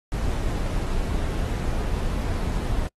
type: noise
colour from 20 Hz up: brown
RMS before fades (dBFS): -25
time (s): 0.12-2.87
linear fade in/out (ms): 0
effects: noise-tail reverb RT60 0.1 s tail -26 dB re dry + AAC 32 kbps